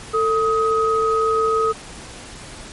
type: tone pair together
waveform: sine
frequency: 445.9 / 1261.2 Hz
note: A4 / D#6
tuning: +23 / +23 cents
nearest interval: octave + tritone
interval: 1800 cents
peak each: -18 / -18 dBFS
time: 0.13-1.73 s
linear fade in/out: 20 ms
effects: pink hiss -37 dBFS RMS until 2.72 s + MP3 48 kbps